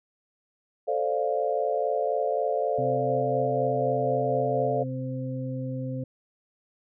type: chord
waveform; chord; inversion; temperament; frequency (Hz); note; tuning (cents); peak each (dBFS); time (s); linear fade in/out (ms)
sine; D minor seventh; second; equal; 440 / 523.3 / 587.3 / 698.5; A4 / C5 / D5 / F5; 0 / 0 / 0 / 0; -29; 0.87-4.84; 20
type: harmonic tone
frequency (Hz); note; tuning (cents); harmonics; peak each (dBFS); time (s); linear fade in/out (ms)
129.8; C3; -13; 1 / 2 / 4; -31 / -34 / -37; 2.78-6.04; 5
effects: none